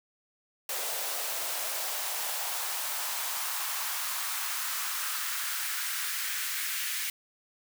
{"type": "noise with high-pass filter sweep", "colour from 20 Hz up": "white", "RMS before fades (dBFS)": -33, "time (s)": [0.69, 7.1], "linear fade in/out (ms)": 2, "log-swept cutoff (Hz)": [540, 1900], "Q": 2.1, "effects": []}